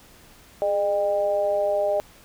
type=tone with amplitude modulation; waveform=sine; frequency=607 Hz; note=D#5; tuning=43 cents flat; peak=-16 dBFS; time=0.62-2 s; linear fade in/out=0 ms; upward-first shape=sine; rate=193 Hz; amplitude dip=80%; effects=pink hiss -51 dBFS RMS until 2.24 s